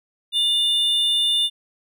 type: tone pair together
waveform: triangle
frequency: 2877 / 3560 Hz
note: F#7 / A7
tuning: -49 / +20 cents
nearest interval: major third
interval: 369 cents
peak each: -24 / -16 dBFS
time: 0.32-1.5 s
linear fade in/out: 50 ms
effects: none